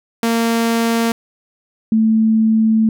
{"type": "tone pair in turn", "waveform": ["sawtooth", "sine"], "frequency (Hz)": [230, 220.9], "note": ["A#3", "A3"], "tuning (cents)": [-23, 7], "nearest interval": "minor second", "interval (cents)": 70, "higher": "first", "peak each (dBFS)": -10, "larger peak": "neither", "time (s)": [[0.23, 1.12], [1.92, 2.89]], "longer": "second", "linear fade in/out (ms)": 2, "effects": []}